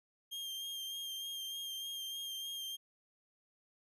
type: tone with vibrato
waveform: 40% pulse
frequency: 3200 Hz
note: G7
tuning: 35 cents sharp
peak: -39 dBFS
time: 0.31-2.77 s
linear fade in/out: 20 ms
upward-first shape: sine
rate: 3.3 Hz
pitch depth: 22 cents each way
effects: none